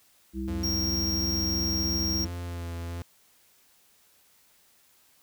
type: harmonic tone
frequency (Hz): 65.4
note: C2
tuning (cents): 0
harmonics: 1 / 3 / 5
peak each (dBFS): -34 / -34 / -34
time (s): 0.33-2.29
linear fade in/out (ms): 50
type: tone with vibrato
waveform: 45% pulse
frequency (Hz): 86.1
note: F2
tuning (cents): -24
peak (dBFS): -33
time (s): 0.48-3.02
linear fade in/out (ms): 0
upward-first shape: sine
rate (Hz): 1.2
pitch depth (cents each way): 24
type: tone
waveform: square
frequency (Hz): 5590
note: F8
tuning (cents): +1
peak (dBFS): -28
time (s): 0.63-2.25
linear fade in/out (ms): 10
effects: white hiss -62 dBFS RMS until 5.22 s